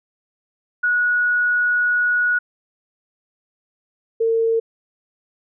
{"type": "tone pair in turn", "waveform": "sine", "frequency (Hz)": [1460, 453.9], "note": ["F#6", "A#4"], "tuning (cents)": [-24, -46], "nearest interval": "octave + minor sixth", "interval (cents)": 2022, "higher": "first", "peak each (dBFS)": -15, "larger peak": "neither", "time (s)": [[0.83, 2.39], [4.2, 4.6]], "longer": "first", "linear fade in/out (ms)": 10, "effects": []}